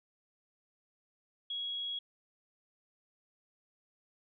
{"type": "tone", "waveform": "sine", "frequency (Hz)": 3321, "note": "G#7", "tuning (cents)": -1, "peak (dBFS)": -35, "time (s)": [1.5, 1.99], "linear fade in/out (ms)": 5, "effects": []}